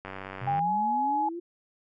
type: click train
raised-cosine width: 0.5 ms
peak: -23 dBFS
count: 53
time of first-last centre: 0.05-0.592 s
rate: 96 Hz
type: linear sweep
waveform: sine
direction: up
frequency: 116.7 to 351.9 Hz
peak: -33 dBFS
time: 0.41-1.4 s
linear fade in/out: 10 ms
type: tone with pitch glide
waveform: sine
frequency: 804 to 843.5 Hz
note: G5 to G#5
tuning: +44 to +27 cents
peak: -24 dBFS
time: 0.47-1.29 s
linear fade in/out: 5 ms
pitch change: +83 cents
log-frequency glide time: 0.59-0.69 s
effects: none